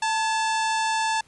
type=harmonic tone with a mistuned harmonic; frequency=887 Hz; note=A5; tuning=14 cents sharp; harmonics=1 / 2 / 3 / 4 / 5 / 6 / 7 / 8 / 9 / 10; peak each=-23 / -29 / -33 / -35 / -37 / -39 / -40 / -41 / -42 / -43 dBFS; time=0.02-1.21 s; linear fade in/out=5 ms; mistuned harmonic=2; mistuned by=-72 cents; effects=pink hiss -58 dBFS RMS until 1.27 s + resampled to 24000 Hz